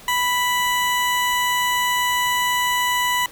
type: tone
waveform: 20% pulse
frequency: 987.8 Hz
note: B5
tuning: in tune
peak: -13 dBFS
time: 0.08-3.26 s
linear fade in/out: 2 ms
effects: pink hiss -43 dBFS RMS until 3.31 s

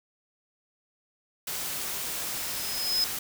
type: noise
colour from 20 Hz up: white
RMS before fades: -33 dBFS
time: 1.47-3.19 s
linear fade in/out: 5 ms
type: tone with exponential growth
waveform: sine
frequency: 5100 Hz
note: D#8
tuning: 42 cents sharp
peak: -21 dBFS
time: 2.12-3.04 s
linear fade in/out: 0 ms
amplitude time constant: 200 ms
effects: none

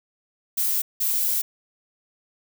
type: noise bursts at uneven times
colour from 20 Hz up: violet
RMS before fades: -23 dBFS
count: 2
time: 0.57-0.82 / 1-1.42 s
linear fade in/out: 10 ms
effects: none

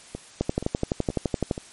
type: two click trains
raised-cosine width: 2 ms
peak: -18 / -9 dBFS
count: 4 / 14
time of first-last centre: 0.15-1.579 / 0.41-1.512 s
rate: 2.1 / 11.8 Hz
effects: white hiss -48 dBFS RMS until 1.72 s + MP3 48 kbps

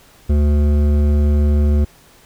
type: tone with hard clipping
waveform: sine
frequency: 73.42 Hz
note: D2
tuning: in tune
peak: -13 dBFS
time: 0.29-1.85 s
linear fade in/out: 10 ms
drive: 12 dB
effects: pink hiss -48 dBFS RMS until 2.25 s

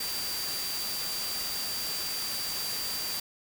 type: tone in noise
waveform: sine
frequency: 4699 Hz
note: D8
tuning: in tune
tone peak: -34 dBFS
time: 0-3.2 s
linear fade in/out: 5 ms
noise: white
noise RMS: -35 dBFS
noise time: 0-3.2 s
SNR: -2 dB
effects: none

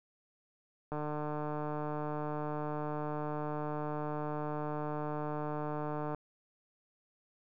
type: click train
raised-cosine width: 1 ms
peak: -24 dBFS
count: 785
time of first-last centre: 0.92-6.147 s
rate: 150 Hz
effects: none

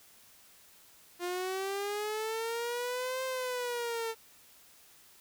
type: linear two-way sweep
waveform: sawtooth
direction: up then down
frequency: 349.2 to 523.3 to 446.7 Hz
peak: -29 dBFS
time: 1.19-4.15 s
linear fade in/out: 50 ms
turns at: 3.24 s
effects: white hiss -59 dBFS RMS until 5.2 s

